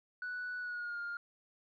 sine tone with pitch glide, 1480 to 1409.1 Hz, F#6 to F6, 0 to +15 cents, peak -36 dBFS, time 0.22-1.17 s, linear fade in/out 2 ms, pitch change -85 cents, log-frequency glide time 0.59-1 s, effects tanh soft clip ceiling -35 dBFS

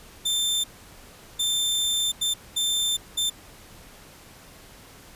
sawtooth tone bursts at uneven times, 3568 Hz, A7, 23 cents sharp, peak -19 dBFS, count 5, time 0.25-0.64 / 1.39-2.12 / 2.21-2.34 / 2.56-2.97 / 3.17-3.3 s, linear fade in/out 10 ms, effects pink hiss -48 dBFS RMS until 5.15 s + resampled to 32000 Hz

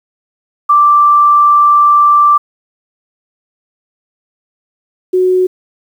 sine tone pair in turn, 1174 / 368.4 Hz, D6 / F#4, -1 / -7 cents, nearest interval octave + minor sixth, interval 2006 cents, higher first, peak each -4 / -7 dBFS, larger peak first, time 0.69-2.38 / 5.13-5.47 s, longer first, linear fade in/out 10 ms, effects 7-bit

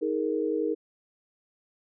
sine chord, D# suspended fourth, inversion none, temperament equal with one note detuned, 315.7 / 415.3 / 466.2 Hz, D#4 / G#4 / A#4, +25 / 0 / 0 cents, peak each -29 / -30 / -29 dBFS, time 0.01-0.75 s, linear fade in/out 20 ms, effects none

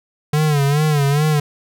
square tone with vibrato, 146.83 Hz, D3, in tune, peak -14 dBFS, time 0.33-1.4 s, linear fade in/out 5 ms, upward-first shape sine, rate 2.4 Hz, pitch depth 95 cents each way, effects none

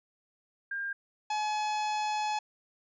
sine / 45% pulse tone pair in turn, 1603 / 849.2 Hz, G6 / G#5, +38 / +38 cents, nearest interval major seventh, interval 1100 cents, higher first, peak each -32 / -29 dBFS, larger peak second, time 0.71-0.93 / 1.3-2.39 s, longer second, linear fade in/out 5 ms, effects resampled to 16000 Hz

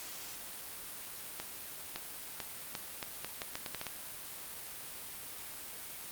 accelerating click train, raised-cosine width 0.2 ms, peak -20 dBFS, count 12, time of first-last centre 1.4-3.867 s, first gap 560 ms, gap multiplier 0.79, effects white hiss -45 dBFS RMS until 6.11 s + Opus 48 kbps

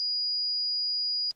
sine tone, 4891 Hz, D#8, 31 cents flat, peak -26 dBFS, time 0-1.31 s, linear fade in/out 0 ms, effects pink hiss -71 dBFS RMS until 1.35 s + Opus 24 kbps

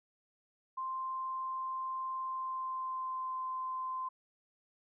sine tone with pitch glide, 1046.5 to 1036.3 Hz, C6 to C6, 0 to -17 cents, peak -35 dBFS, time 0.77-4.09 s, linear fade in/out 10 ms, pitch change -17 cents, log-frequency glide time 2.21-3.39 s, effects none

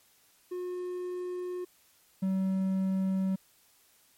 triangle tone pair in turn, 360 / 190.33 Hz, F#4 / F#3, -47 / +49 cents, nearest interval major seventh, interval 1104 cents, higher first, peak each -31 / -24 dBFS, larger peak second, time 0.51-1.65 / 2.22-3.36 s, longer neither, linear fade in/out 10 ms, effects white hiss -64 dBFS RMS until 4.17 s + MP3 64 kbps

